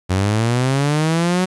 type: linear sweep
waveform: sawtooth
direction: up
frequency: 89.7 to 186.7 Hz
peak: -11 dBFS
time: 0.09-1.46 s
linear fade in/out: 20 ms
effects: resampled to 24000 Hz + 8-bit